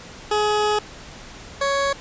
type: tone pair in turn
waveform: 20% pulse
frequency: 421.2 / 556.3 Hz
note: G#4 / C#5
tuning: +24 / +6 cents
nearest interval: perfect fourth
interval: 482 cents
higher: second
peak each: -13 / -14 dBFS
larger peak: first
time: 0.31-0.79 / 1.61-1.93 s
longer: first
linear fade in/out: 5 ms
effects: pink hiss -40 dBFS RMS until 2 s + resampled to 16000 Hz